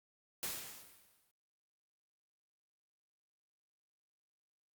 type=noise with exponential decay; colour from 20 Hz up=white; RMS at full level=-38 dBFS; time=0.43-1.31 s; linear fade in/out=0 ms; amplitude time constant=190 ms; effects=Opus 48 kbps